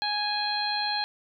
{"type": "harmonic tone", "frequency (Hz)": 830.6, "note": "G#5", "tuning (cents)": 0, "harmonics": [1, 2, 3, 4, 5], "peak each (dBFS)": [-30, -34, -38, -37, -29], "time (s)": [0.02, 1.04], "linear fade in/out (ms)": 0, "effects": []}